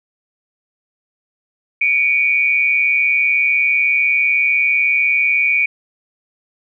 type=tone pair together; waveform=sine; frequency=2274 / 2414 Hz; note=C#7 / D7; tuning=+44 / +47 cents; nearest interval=minor second; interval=103 cents; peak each=-15 dBFS; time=1.81-5.66 s; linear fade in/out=5 ms; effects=none